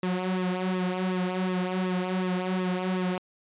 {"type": "tone with flanger", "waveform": "sawtooth", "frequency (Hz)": 183.8, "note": "F#3", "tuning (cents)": -11, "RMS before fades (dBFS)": -28, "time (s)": [0.03, 3.18], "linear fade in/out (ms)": 2, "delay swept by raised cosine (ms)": [1.3, 4.9], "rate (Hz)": 2.7, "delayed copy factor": -0.7, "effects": ["resampled to 8000 Hz"]}